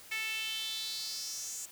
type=tone with high-pass filter sweep; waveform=sawtooth; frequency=440 Hz; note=A4; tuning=in tune; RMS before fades=-38 dBFS; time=0.11-1.66 s; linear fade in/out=10 ms; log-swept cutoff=2200 to 7300 Hz; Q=4.6; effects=white hiss -53 dBFS RMS until 1.71 s